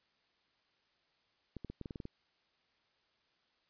clicks, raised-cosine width 3 ms, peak -30 dBFS, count 9, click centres 1.567 / 1.647 / 1.7 / 1.813 / 1.858 / 1.908 / 1.958 / 2.002 / 2.054 s, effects white hiss -75 dBFS RMS until 3.69 s + resampled to 11025 Hz

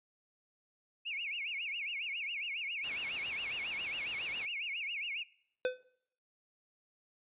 sine tone with vibrato, 2489 Hz, D#7, in tune, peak -36 dBFS, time 1.05-5.24 s, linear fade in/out 20 ms, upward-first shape sine, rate 7.3 Hz, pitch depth 250 cents each way
white noise, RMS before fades -44 dBFS, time 2.83-4.46 s, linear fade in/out 20 ms
square tone with exponential decay, 506 Hz, B4, 42 cents sharp, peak -27 dBFS, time 5.65-5.83 s, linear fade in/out 1 ms, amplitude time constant 37 ms
effects noise-tail reverb RT60 0.6 s tail -20 dB re dry + resampled to 8000 Hz

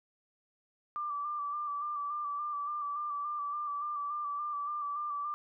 sine tone with vibrato, 1174.7 Hz, D6, in tune, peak -33 dBFS, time 0.96-5.34 s, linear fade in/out 0 ms, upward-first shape square, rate 3.5 Hz, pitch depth 28 cents each way, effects none

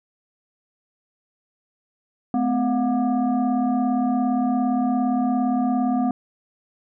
sine tone with frequency modulation, 253.7 Hz, B3, 47 cents sharp, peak -18 dBFS, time 2.34-6.11 s, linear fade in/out 2 ms, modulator 470 Hz, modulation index 0.96, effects none

